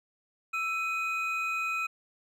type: tone pair together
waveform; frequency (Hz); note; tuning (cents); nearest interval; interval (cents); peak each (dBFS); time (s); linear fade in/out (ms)
triangle; 1325.4 / 2502; E6 / D#7; +9 / +9; major seventh; 1100; -31 / -29; 0.53-1.87; 10
effects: none